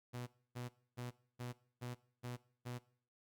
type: tone bursts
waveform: sawtooth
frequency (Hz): 122.5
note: B2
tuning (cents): -14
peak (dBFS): -39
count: 7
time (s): 0.13-2.79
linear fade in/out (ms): 20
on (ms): 140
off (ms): 280
effects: noise-tail reverb RT60 0.5 s tail -19 dB re dry + Opus 48 kbps